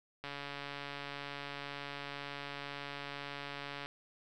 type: click train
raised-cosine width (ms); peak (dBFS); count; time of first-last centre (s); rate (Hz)
0.3; -26; 515; 0.24-3.86; 142
effects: none